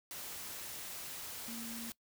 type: tone in noise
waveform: sine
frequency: 230.5 Hz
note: A#3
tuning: 19 cents flat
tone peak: -44 dBFS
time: 1.48-1.9 s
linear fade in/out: 0 ms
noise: white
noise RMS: -45 dBFS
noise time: 0.11-1.92 s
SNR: -2 dB
effects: noise-tail reverb RT60 0.1 s tail -21 dB re dry